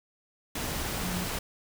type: tone in noise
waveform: sine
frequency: 180 Hz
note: F#3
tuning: 47 cents flat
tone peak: -33 dBFS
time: 1.03-1.25 s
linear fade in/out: 5 ms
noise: pink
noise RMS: -33 dBFS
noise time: 0.55-1.39 s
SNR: -3 dB
effects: none